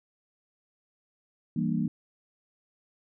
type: chord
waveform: sine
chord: E half-diminished seventh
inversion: none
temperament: equal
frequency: 164.81 / 196 / 233.1 / 293.7 Hz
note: E3 / G3 / Bb3 / D4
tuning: 0 / 0 / 0 / 0 cents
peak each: -30 / -31 / -29 / -35 dBFS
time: 1.56-1.88 s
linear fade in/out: 5 ms
effects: none